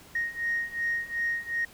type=beating tone pair; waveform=sine; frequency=1864.7 / 1867.4 Hz; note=A#6 / A#6; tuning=0 / +3 cents; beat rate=2.7 Hz; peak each=-31 / -29 dBFS; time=0.15-1.65 s; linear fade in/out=5 ms; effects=tanh soft clip ceiling -20 dBFS + pink hiss -52 dBFS RMS until 1.73 s